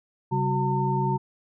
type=tone cluster; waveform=sine; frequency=135.2 / 194.2 / 369.4 / 906 Hz; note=C#3 / G3 / F#4 / A#5; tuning=-43 / -16 / -3 / -50 cents; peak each=-25 / -30 / -30 / -26 dBFS; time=0.31-1.18 s; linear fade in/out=20 ms; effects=none